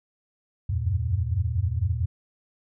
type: tone cluster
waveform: sine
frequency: 78.7 / 90 / 94.3 / 116.4 Hz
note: D#2 / F#2 / F#2 / A#2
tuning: +20 / -47 / +33 / -2 cents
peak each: -28 dBFS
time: 0.69-2.06 s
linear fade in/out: 10 ms
effects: none